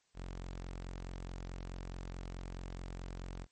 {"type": "tone", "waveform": "sawtooth", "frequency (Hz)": 44.67, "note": "F1", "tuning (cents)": 40, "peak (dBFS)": -38, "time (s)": [0.14, 3.47], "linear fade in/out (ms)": 50, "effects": ["white hiss -75 dBFS RMS until 3.51 s", "MP3 32 kbps"]}